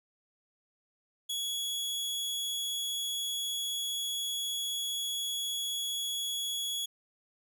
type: tone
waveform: sawtooth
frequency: 3359 Hz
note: G#7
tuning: 19 cents sharp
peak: -29 dBFS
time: 1.29-6.86 s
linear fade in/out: 10 ms
effects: none